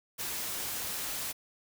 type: noise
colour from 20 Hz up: white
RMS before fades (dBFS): -36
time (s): 0.18-1.33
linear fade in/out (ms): 20
effects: none